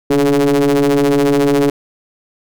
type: ring-modulated tone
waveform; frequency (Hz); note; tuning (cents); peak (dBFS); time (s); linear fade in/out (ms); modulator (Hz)
square; 69.8; C#2; +13; -8; 0.1-1.7; 5; 356
effects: none